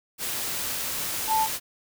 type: tone in noise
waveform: sine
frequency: 880 Hz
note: A5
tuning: in tune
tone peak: -20 dBFS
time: 1.27-1.48 s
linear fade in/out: 50 ms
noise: white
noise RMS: -30 dBFS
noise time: 0.18-1.6 s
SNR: +7 dB
effects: none